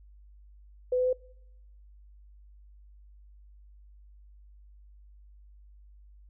sine tone with pitch steps, 502 / 505.2 / 508.4 Hz, B4 / B4 / C5, +28 / +39 / -50 cents, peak -23 dBFS, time 0.92-1.13 s, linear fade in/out 5 ms, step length 70 ms, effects noise-tail reverb RT60 0.8 s tail -24 dB re dry + added 50 Hz sine -51 dBFS peak until 6.29 s

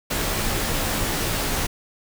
pink noise with comb filter, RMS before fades -24 dBFS, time 0.1-1.67 s, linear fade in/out 10 ms, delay 16 ms, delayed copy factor -0.65, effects none

